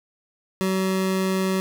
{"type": "tone", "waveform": "25% pulse", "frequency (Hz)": 189.2, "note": "F#3", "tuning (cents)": 39, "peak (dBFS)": -17, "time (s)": [0.61, 1.6], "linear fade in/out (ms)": 0, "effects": []}